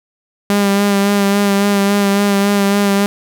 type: tone with vibrato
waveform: sawtooth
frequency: 200.7 Hz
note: G3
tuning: 41 cents sharp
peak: -7 dBFS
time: 0.5-3.06 s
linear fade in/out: 0 ms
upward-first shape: sine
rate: 3.6 Hz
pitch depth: 24 cents each way
effects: none